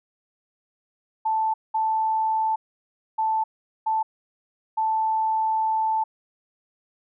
sine tone bursts at uneven times, 880 Hz, A5, in tune, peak -20 dBFS, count 5, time 1.25-1.54 / 1.74-2.56 / 3.18-3.44 / 3.86-4.03 / 4.77-6.04 s, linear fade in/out 10 ms, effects none

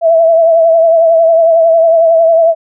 sine tone with vibrato, 659.3 Hz, E5, in tune, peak -4 dBFS, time 0.01-2.55 s, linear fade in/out 50 ms, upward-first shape triangle, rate 11 Hz, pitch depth 51 cents each way, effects none

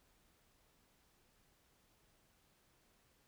silence, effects pink hiss -73 dBFS RMS until 3.27 s

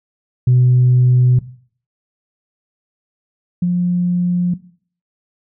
sine tone pair in turn, 125.3 / 177.2 Hz, B2 / F3, +25 / +25 cents, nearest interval tritone, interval 600 cents, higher second, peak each -7 / -12 dBFS, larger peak first, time 0.47-1.39 / 3.62-4.54 s, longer neither, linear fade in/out 5 ms, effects noise-tail reverb RT60 0.5 s tail -17 dB re dry + tanh soft clip ceiling -5 dBFS

